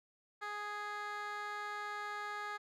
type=tone with band-pass filter; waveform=15% pulse; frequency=415.3 Hz; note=G#4; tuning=in tune; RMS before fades=-42 dBFS; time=0.41-2.58 s; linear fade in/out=20 ms; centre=1600 Hz; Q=1.1; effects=none